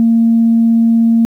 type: tone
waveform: sine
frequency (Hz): 229.1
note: A#3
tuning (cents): -30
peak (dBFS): -6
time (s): 0-1.25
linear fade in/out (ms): 0
effects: tanh soft clip ceiling -2 dBFS + 8-bit